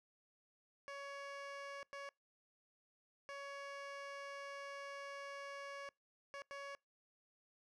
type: tone bursts at uneven times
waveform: 15% pulse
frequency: 560 Hz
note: C#5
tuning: 18 cents sharp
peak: -40 dBFS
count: 5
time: 0.88-1.83 / 1.93-2.09 / 3.29-5.89 / 6.34-6.42 / 6.51-6.75 s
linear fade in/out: 0 ms
effects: noise-tail reverb RT60 0.2 s tail -25 dB re dry + low-pass 5000 Hz 12 dB/octave